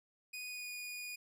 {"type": "tone with pitch glide", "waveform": "sawtooth", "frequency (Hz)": [2479, 2456], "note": ["D#7", "D#7"], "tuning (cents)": [-7, -23], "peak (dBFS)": -39, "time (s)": [0.33, 1.16], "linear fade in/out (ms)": 10, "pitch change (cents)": -16, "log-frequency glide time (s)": [0.49, 0.71], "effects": []}